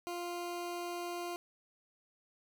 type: tone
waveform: 20% pulse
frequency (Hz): 349.2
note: F4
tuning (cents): 0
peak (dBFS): -33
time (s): 0.07-1.36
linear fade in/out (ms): 0
effects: none